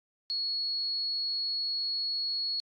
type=tone; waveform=sine; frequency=4349 Hz; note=C#8; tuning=34 cents flat; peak=-29 dBFS; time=0.3-2.6 s; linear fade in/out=0 ms; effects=AAC 32 kbps